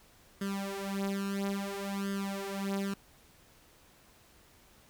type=tone with flanger; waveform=sawtooth; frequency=197.5 Hz; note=G3; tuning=13 cents sharp; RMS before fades=-35 dBFS; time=0.41-2.94 s; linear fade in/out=5 ms; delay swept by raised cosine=0.61 to 5.81 ms; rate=0.59 Hz; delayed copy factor=+0.9; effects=pink hiss -61 dBFS RMS until 4.89 s